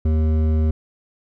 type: tone with hard clipping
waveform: sine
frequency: 78.3 Hz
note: D#2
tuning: 11 cents sharp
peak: -17 dBFS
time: 0.05-0.71 s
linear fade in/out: 5 ms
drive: 11 dB
effects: none